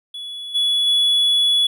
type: tone with level steps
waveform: triangle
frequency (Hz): 3400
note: G#7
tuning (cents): +40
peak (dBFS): -27 / -14 / -12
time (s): 0.14-1.67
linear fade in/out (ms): 5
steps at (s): 0.54 / 0.86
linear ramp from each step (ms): 20
effects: none